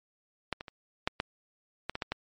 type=clicks; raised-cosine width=0.3 ms; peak=-14 / -22 / -27 / -11 / -13 / -16 / -17 / -16 / -15 dBFS; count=9; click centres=0.527 / 0.609 / 0.682 / 1.075 / 1.201 / 1.896 / 1.954 / 2.022 / 2.12 s; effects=MP3 48 kbps

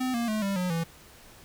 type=tone with pitch steps; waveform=square; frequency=256.1 / 234.8 / 215.4 / 197.48 / 181.09 / 166.06 Hz; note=C4 / A#3 / A3 / G3 / F#3 / E3; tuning=-37 / +13 / -37 / +13 / -37 / +13 cents; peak=-27 dBFS; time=0-0.84 s; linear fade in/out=10 ms; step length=140 ms; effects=pink hiss -52 dBFS RMS until 1.44 s

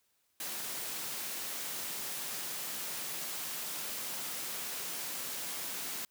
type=high-pass noise; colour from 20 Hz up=white; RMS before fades=-39 dBFS; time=0.4-6.05 s; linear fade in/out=2 ms; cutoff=130 Hz; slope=24 dB/octave; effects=white hiss -75 dBFS RMS until 6.1 s

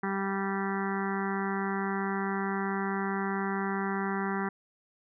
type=harmonic tone; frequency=195.4 Hz; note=G3; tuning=5 cents flat; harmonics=1 / 2 / 4 / 5 / 6 / 7 / 8 / 9 / 10; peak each=-32 / -35 / -38 / -39 / -40 / -40 / -41 / -42 / -42 dBFS; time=0.03-4.49 s; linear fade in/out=5 ms; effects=none

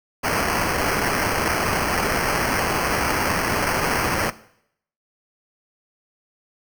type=noise with sample-and-hold; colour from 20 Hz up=white; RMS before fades=-22 dBFS; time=0.23-4.31 s; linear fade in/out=20 ms; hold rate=3675 Hz; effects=noise-tail reverb RT60 0.7 s tail -18 dB re dry

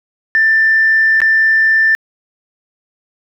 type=tone with dropouts; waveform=sine; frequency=1778 Hz; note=A6; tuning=18 cents sharp; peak=-7 dBFS; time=0.35-1.95 s; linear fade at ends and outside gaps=0 ms; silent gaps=1.204-1.217 s; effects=tanh soft clip ceiling -3 dBFS + 8-bit

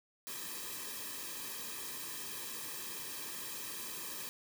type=noise with comb filter; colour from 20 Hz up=white; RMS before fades=-43 dBFS; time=0.27-4.29 s; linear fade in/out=0 ms; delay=1.4 ms; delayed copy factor=-0.85; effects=none

